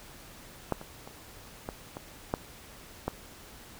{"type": "clicks", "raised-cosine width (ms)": 1, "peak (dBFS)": [-13, -28, -29, -20, -24, -13, -15], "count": 7, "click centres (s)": [0.723, 0.814, 1.075, 1.689, 1.969, 2.339, 3.08], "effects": ["pink hiss -50 dBFS RMS until 3.79 s"]}